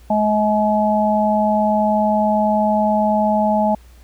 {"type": "harmonic tone", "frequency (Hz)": 212.3, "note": "G#3", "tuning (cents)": 38, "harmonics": [1, 3, 4], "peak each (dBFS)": [-18, -18, -18], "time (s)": [0.1, 3.75], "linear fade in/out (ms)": 5, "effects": ["added 60 Hz sine -42 dBFS peak until 4.03 s", "pink hiss -53 dBFS RMS until 4.03 s"]}